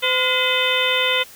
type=harmonic tone with a mistuned harmonic; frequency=510 Hz; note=C5; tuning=44 cents flat; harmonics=1 / 2 / 3 / 4 / 5 / 6 / 7; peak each=-24 / -27 / -27 / -23 / -24 / -23 / -23 dBFS; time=0.02-1.24 s; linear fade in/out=20 ms; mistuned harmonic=3; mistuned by=-110 cents; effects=white hiss -43 dBFS RMS until 1.35 s